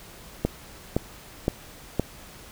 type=click train; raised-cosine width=2 ms; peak=-8 dBFS; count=4; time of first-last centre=0.45-1.996 s; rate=1.94 Hz; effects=pink hiss -46 dBFS RMS until 2.51 s